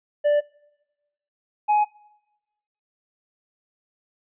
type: tone pair in turn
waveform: triangle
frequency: 587.3 / 839.1 Hz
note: D5 / G#5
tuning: 0 / +18 cents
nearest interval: tritone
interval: 618 cents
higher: second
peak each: -14 dBFS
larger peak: neither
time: 0.24-0.41 / 1.68-1.85 s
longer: neither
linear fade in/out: 20 ms
effects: noise-tail reverb RT60 1.0 s tail -24 dB re dry + resampled to 8000 Hz